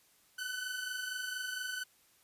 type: tone pair together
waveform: sawtooth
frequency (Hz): 1489 / 1513.3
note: F#6 / F#6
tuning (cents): +11 / +39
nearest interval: unison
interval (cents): 28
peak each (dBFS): -38 / -35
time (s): 0.38-1.84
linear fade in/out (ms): 10
effects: white hiss -67 dBFS RMS until 2.23 s + resampled to 32000 Hz